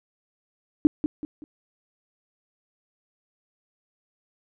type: tone with echo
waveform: sine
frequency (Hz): 300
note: D4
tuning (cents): +37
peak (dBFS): -11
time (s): 0.85-0.87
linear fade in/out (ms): 0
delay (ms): 190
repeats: 3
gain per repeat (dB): -9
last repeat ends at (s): 1.44
effects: none